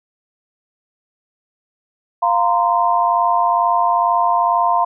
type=chord; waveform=sine; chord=F suspended fourth; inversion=none; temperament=equal with one note detuned; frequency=698.5 / 932.3 / 1034.5 Hz; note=F5 / Bb5 / C6; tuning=0 / 0 / -20 cents; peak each=-17 dBFS; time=2.22-4.85 s; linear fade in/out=10 ms; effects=none